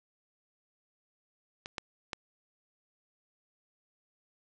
clicks, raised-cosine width 0.2 ms, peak -22 / -17 / -17 dBFS, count 3, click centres 1.659 / 1.782 / 2.132 s, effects low-pass 7000 Hz 12 dB/octave

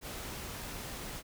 pink noise, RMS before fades -42 dBFS, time 0.01-1.23 s, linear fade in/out 50 ms, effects none

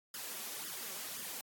white noise with flanger, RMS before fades -43 dBFS, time 0.14-1.41 s, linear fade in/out 2 ms, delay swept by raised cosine 0.58 to 5.28 ms, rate 1.9 Hz, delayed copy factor +0.75, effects high-pass 150 Hz 12 dB/octave + AAC 64 kbps

